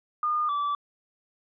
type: tone pair in turn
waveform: sine / triangle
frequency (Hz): 1217 / 1157.1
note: D#6 / D6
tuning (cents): -39 / -26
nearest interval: minor second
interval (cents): 87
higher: first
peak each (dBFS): -23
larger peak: neither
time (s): 0.23-0.49 / 0.49-0.75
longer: neither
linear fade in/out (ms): 2
effects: resampled to 11025 Hz